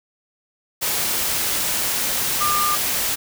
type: tone in noise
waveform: sine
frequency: 1200 Hz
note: D6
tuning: 37 cents sharp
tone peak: -19 dBFS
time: 2.4-2.76 s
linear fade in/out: 20 ms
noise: white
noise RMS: -22 dBFS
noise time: 0.81-3.16 s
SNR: 0 dB
effects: none